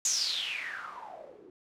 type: noise with low-pass filter sweep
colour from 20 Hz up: blue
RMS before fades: -35 dBFS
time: 0.05-1.5 s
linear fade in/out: 2 ms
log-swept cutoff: 6900 to 340 Hz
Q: 8.6
effects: none